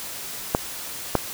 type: clicks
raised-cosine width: 1 ms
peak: -3 dBFS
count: 2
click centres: 0.549 / 1.153 s
effects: white hiss -34 dBFS RMS until 1.33 s